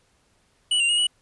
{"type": "tone with pitch steps", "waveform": "square", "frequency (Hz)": [2947, 2777, 2873, 2937], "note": ["F#7", "F7", "F7", "F#7"], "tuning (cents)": [-8, -10, 48, -13], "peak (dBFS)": -19, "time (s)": [0.71, 1.07], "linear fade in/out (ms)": 5, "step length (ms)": 90, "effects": ["pink hiss -64 dBFS RMS until 1.21 s", "resampled to 24000 Hz"]}